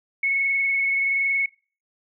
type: tone with frequency modulation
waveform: sine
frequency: 2200 Hz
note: C#7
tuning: 14 cents flat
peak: -19 dBFS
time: 0.23-1.46 s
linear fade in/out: 5 ms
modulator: 21.2 Hz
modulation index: 1
effects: noise-tail reverb RT60 0.4 s tail -26 dB re dry